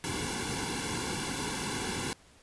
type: noise with comb filter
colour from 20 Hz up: pink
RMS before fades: -34 dBFS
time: 0.04-2.13 s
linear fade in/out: 0 ms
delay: 1.6 ms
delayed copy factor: -0.95
effects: pink hiss -59 dBFS RMS until 2.42 s + resampled to 24000 Hz